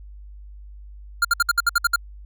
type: tone bursts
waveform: square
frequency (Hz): 1401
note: F6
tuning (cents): +5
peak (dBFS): -15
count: 9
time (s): 1.22-1.96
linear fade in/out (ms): 5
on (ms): 28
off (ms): 61
effects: added 50 Hz sine -38 dBFS peak until 2.25 s